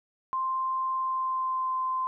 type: tone with pitch glide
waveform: sine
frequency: 1047 to 1036.8 Hz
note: C6 to C6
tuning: +1 to -16 cents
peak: -26 dBFS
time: 0.33-2.07 s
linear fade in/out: 0 ms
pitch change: -17 cents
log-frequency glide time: 0.96-1.76 s
effects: none